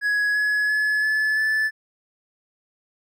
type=tone with pitch steps; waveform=triangle; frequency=1674 / 1691.5 / 1709.2 / 1727 / 1745.1 Hz; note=G#6 / G#6 / G#6 / A6 / A6; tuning=+13 / +31 / +49 / -33 / -15 cents; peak=-17 dBFS; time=0.01-1.71 s; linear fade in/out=50 ms; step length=340 ms; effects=none